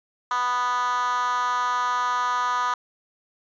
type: tone with high-pass filter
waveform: 10% pulse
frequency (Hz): 246.9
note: B3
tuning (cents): 0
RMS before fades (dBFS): -24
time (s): 0.31-2.74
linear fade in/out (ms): 2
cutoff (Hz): 1100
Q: 8.2
effects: resampled to 16000 Hz

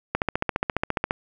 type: click train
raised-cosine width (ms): 0.5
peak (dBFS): -7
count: 15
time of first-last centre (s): 0.15-1.109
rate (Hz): 14.6
effects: none

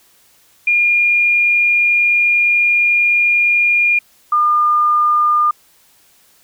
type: tone pair in turn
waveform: sine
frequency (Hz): 2417 / 1208.5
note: D7 / D6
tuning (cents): +49 / +49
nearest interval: octave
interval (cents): 1200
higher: first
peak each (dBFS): -10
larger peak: neither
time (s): 0.67-3.99 / 4.32-5.51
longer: first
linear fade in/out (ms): 5
effects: white hiss -52 dBFS RMS until 6.43 s

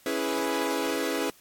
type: chord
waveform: sawtooth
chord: C# minor seventh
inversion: none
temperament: equal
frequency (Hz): 277.2 / 329.6 / 415.3 / 493.9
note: C#4 / E4 / G#4 / B4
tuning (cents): 0 / 0 / 0 / 0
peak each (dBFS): -28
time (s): 0.06-1.3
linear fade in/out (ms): 2
effects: white hiss -57 dBFS RMS until 1.4 s + AAC 64 kbps

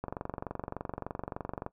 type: click train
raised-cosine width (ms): 1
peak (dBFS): -21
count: 39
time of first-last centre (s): 0.04-1.664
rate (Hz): 23.4
effects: noise-tail reverb RT60 0.1 s tail -17 dB re dry

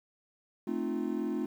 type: chord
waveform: triangle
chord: F dominant seventh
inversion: first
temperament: equal with one note detuned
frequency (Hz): 220 / 261.6 / 305.1 / 349.2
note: A3 / C4 / Eb4 / F4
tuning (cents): 0 / 0 / -34 / 0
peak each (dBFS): -34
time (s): 0.67-1.46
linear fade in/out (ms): 5
effects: 10-bit

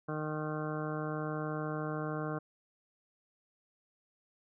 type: harmonic tone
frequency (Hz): 153.5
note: D#3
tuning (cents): -23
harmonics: 1 / 2 / 3 / 4 / 5 / 7 / 8 / 9 / 10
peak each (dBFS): -38 / -40 / -41 / -43 / -46 / -45 / -48 / -46 / -50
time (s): 0.08-2.39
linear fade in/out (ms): 10
effects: none

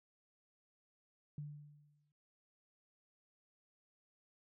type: tone with exponential decay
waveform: sine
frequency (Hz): 147.3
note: D3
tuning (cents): +6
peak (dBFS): -40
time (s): 1.38-2.12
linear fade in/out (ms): 2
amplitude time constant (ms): 160
effects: noise-tail reverb RT60 0.5 s tail -23 dB re dry

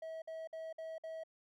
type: tone bursts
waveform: triangle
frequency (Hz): 645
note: E5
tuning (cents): -38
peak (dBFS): -40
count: 5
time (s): 0.02-1.236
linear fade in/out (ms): 5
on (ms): 200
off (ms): 54
effects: none

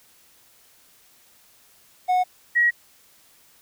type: tone pair in turn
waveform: triangle / sine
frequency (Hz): 732 / 1906.3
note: F#5 / A#6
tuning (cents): -19 / +38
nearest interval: octave + perfect fourth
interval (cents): 1657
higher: second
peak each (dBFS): -15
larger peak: neither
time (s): 2.08-2.24 / 2.55-2.71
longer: neither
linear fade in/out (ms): 20
effects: white hiss -56 dBFS RMS until 3.61 s

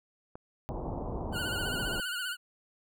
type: clicks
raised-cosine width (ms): 1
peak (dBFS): -29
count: 2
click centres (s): 0.355 / 1.327
type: low-pass noise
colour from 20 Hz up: pink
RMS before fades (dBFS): -36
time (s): 0.69-2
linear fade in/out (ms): 0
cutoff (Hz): 990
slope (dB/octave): 48
type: tone with vibrato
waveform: 25% pulse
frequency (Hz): 1462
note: F#6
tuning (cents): -21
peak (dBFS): -29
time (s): 1.32-2.37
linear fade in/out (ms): 50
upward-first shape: sine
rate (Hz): 15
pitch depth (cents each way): 71
effects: none

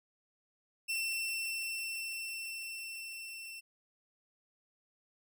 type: tone with level ramp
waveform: sawtooth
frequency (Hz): 2694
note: E7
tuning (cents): +37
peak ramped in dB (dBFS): -29 to -41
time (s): 0.88-3.61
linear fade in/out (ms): 20
effects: none

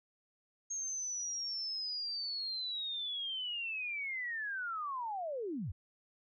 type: linear sweep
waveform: sine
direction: down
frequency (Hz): 6500 to 66.2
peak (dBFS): -36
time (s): 0.7-5.72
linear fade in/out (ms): 10
effects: none

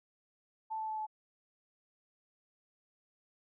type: tone with pitch steps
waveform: sine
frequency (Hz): 880 / 874.4 / 868.9 / 863.4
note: A5 / A5 / A5 / A5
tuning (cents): 0 / -11 / -22 / -33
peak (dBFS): -35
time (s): 0.7-1.068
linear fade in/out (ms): 20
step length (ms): 92
effects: none

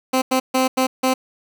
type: tone bursts at uneven times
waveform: 15% pulse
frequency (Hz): 259.7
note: C4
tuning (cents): -13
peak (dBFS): -9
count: 5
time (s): 0.13-0.22 / 0.31-0.4 / 0.54-0.68 / 0.77-0.87 / 1.03-1.14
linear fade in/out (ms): 10
effects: none

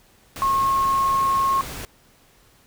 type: tone in noise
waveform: sine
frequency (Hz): 1084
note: C#6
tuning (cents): -39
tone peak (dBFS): -17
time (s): 0.42-1.61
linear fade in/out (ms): 0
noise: pink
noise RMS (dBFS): -34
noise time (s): 0.36-1.85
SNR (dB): +14
effects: pink hiss -56 dBFS RMS until 2.66 s

